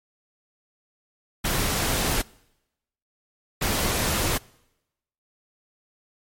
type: noise bursts at uneven times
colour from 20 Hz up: pink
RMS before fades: -24 dBFS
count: 2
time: 1.44-2.22 / 3.61-4.38 s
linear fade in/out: 10 ms
effects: noise-tail reverb RT60 0.9 s tail -24 dB re dry + MP3 64 kbps